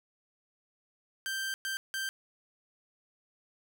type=tone bursts at uneven times; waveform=sawtooth; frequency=1568 Hz; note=G6; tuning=in tune; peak=-29 dBFS; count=3; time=1.26-1.54 / 1.65-1.77 / 1.94-2.09 s; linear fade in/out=0 ms; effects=none